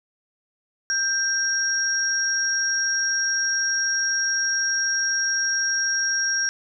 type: tone pair together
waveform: sine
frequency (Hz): 1575 / 5613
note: G6 / F8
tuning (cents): +8 / +8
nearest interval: octave + minor seventh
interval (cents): 2200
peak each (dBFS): -23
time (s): 0.9-6.49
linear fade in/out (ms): 0
effects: none